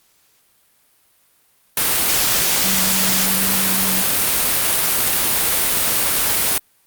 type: tone in noise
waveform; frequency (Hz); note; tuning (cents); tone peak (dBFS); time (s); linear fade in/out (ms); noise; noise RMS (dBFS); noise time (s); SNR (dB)
sine; 190; F#3; +46; -25; 2.64-4.02; 2; white; -17; 1.77-6.58; -11
effects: white hiss -58 dBFS RMS until 6.86 s + Opus 48 kbps